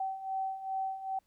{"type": "beating tone pair", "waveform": "sine", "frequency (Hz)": [766, 768.5], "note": ["G5", "G5"], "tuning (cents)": [-40, -35], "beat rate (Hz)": 2.5, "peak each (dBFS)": [-39, -34], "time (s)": [0, 1.19], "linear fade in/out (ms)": 5, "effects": ["pink hiss -75 dBFS RMS until 1.26 s"]}